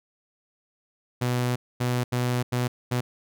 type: tone bursts at uneven times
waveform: sawtooth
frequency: 123.47 Hz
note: B2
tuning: in tune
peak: -19 dBFS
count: 5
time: 1.21-1.56 / 1.8-2.04 / 2.12-2.43 / 2.52-2.68 / 2.91-3.01 s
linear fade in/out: 10 ms
effects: none